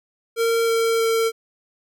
square tone with pitch steps, 459.2 / 456 / 452.9 Hz, A#4 / A#4 / A#4, -26 / -38 / -50 cents, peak -18 dBFS, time 0.36-1.32 s, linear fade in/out 50 ms, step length 320 ms, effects none

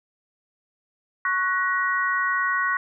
sine chord, F# major, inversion second, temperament equal with one note detuned, 1108.7 / 1480 / 1901.6 Hz, C#6 / F#6 / A#6, 0 / 0 / +34 cents, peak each -25 dBFS, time 1.25-2.77 s, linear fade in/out 2 ms, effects none

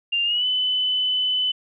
sine tone with pitch glide, 2794 to 3012 Hz, F7 to F#7, 0 to +30 cents, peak -19 dBFS, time 0.12-1.52 s, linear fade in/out 10 ms, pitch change +130 cents, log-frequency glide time 0.24-0.46 s, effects none

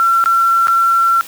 sine tone with dropouts, 1356 Hz, E6, 49 cents sharp, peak -9 dBFS, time 0-1.21 s, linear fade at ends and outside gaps 0 ms, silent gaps 0.24-0.259 / 0.671-0.682 s, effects white hiss -34 dBFS RMS until 1.27 s + high-pass 100 Hz 12 dB/octave

